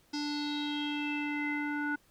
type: tone with low-pass filter sweep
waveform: square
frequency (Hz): 293.7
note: D4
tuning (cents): 0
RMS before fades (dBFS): -34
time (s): 0.13-1.96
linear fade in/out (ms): 10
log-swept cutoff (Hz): 5200 to 1500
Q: 6.6
effects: pink hiss -66 dBFS RMS until 2.1 s